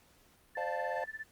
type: tone with tremolo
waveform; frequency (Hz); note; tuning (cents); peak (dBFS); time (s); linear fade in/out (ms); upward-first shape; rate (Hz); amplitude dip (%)
sine; 1760; A6; 0; -37; 0.55-1.24; 5; sine; 17; 95
type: chord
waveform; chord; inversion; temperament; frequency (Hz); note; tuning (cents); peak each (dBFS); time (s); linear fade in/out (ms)
triangle; D minor seventh; third; equal with one note detuned; 523.3 / 600.7 / 698.5 / 880; C5 / D5 / F5 / A5; 0 / +39 / 0 / 0; -37; 0.57-1.04; 2
effects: pink hiss -65 dBFS RMS until 1.31 s + Opus 48 kbps